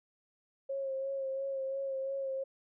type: tone with vibrato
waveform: sine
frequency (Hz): 540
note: C#5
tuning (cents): -45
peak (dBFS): -33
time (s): 0.69-2.44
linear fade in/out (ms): 10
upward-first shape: sine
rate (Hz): 2.9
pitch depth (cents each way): 26
effects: none